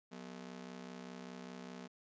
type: ring-modulated tone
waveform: sawtooth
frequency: 213.7 Hz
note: G#3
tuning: 50 cents sharp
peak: -40 dBFS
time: 0.11-1.88 s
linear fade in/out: 20 ms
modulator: 32.5 Hz
effects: resampled to 16000 Hz